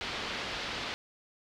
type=low-pass noise; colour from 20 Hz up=white; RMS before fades=-37 dBFS; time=0.01-0.94 s; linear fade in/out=0 ms; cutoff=4100 Hz; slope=24 dB/octave; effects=none